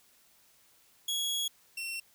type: tone pair in turn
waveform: sawtooth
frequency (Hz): 3334 / 2714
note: G#7 / E7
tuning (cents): +6 / +50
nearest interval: major third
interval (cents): 356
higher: first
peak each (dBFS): -27 / -32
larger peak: first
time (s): 1.08-1.48 / 1.77-2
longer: first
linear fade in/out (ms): 5
effects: white hiss -64 dBFS RMS until 2.14 s